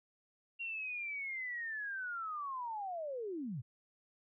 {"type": "linear sweep", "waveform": "sine", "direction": "down", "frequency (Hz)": [2767, 103.83], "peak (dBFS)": -38, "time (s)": [0.59, 3.62], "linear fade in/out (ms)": 20, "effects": []}